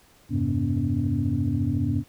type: tone cluster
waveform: sine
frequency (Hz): 87.7 / 102 / 133 / 243.4 / 284.6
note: F2 / G#2 / C3 / B3 / C#4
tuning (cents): +8 / -31 / +29 / -25 / +46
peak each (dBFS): -29 / -26 / -28 / -28 / -28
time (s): 0.29-2.04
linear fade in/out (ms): 50
effects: tanh soft clip ceiling -12 dBFS + pink hiss -57 dBFS RMS until 2.08 s